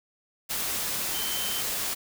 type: tone in noise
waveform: sine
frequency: 3089 Hz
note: G7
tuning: 26 cents flat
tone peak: -34 dBFS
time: 1.13-1.62 s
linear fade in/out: 20 ms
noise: white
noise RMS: -30 dBFS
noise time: 0.49-1.95 s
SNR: -7 dB
effects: none